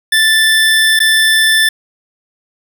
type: tone with dropouts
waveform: 25% pulse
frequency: 1763 Hz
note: A6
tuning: 3 cents sharp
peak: -4 dBFS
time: 0.12-1.69 s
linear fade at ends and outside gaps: 5 ms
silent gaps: 0.992-1.001 s
effects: none

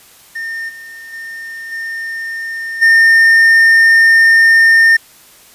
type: tone with level steps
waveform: triangle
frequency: 1817 Hz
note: A#6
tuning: 45 cents flat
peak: -18 / -28 / -23 / -18 / -3 dBFS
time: 0.35-4.97 s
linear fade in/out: 10 ms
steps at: 0.68 / 1.12 / 1.71 / 2.81 s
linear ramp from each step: 20 ms
effects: white hiss -43 dBFS RMS until 5.54 s + resampled to 32000 Hz

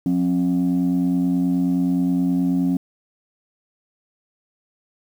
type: tone pair together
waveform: sine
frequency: 178.7 / 268.2 Hz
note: F3 / C4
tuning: +40 / +43 cents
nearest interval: perfect fifth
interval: 703 cents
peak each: -19 / -17 dBFS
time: 0.06-2.77 s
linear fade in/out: 2 ms
effects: tanh soft clip ceiling -13 dBFS + 8-bit

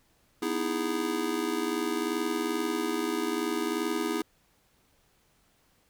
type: chord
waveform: square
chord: E major seventh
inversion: second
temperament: just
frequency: 247.2 / 309 / 329.6 / 412 Hz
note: B3 / D#4 / E4 / G#4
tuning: +2 / -12 / 0 / -14 cents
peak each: -36 / -35 / -33 / -34 dBFS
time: 0.42-4.22 s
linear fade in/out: 5 ms
effects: pink hiss -67 dBFS RMS until 5.89 s

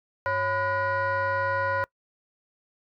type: tone with frequency modulation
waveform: sine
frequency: 1000 Hz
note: B5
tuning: 21 cents sharp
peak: -22 dBFS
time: 0.26-1.84 s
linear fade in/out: 0 ms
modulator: 451 Hz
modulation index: 1.4
effects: noise-tail reverb RT60 0.1 s tail -25 dB re dry + tanh soft clip ceiling -20 dBFS

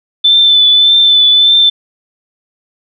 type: tone with vibrato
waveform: sine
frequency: 3520 Hz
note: A7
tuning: in tune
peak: -4 dBFS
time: 0.24-1.7 s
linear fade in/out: 10 ms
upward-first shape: triangle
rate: 1.7 Hz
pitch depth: 28 cents each way
effects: none

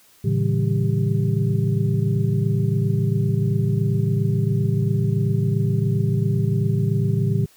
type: tone cluster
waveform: sine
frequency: 111.2 / 138.6 / 161.5 / 197.9 / 394.4 Hz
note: A2 / C#3 / E3 / G3 / G4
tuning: +19 / 0 / -35 / +17 / +11 cents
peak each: -21 / -22 / -24 / -27 / -30 dBFS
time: 0.24-7.46 s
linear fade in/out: 10 ms
effects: white hiss -54 dBFS RMS until 7.56 s

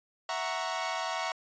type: chord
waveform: sawtooth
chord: F# dominant seventh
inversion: third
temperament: equal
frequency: 659.3 / 740 / 932.3 / 1108.7 Hz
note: E5 / F#5 / A#5 / C#6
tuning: 0 / 0 / 0 / 0 cents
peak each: -33 dBFS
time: 0.29-1.32 s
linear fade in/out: 2 ms
effects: resampled to 16000 Hz

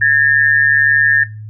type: tone pair together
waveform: sine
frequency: 1661.2 / 1803 Hz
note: G#6 / A6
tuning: 0 / +42 cents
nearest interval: minor second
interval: 142 cents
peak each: -12 dBFS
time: 0.01-1.24 s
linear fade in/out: 10 ms
effects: noise-tail reverb RT60 0.3 s tail -18 dB re dry + added 107 Hz sine -27 dBFS peak until 1.49 s

